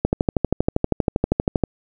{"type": "click train", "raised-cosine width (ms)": 2, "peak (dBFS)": -3, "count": 21, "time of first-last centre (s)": [0.05, 1.637], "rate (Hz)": 12.6, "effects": []}